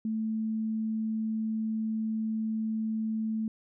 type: tone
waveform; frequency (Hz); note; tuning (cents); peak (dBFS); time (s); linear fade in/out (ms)
sine; 220; A3; 0; -28; 0.05-3.48; 2
effects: none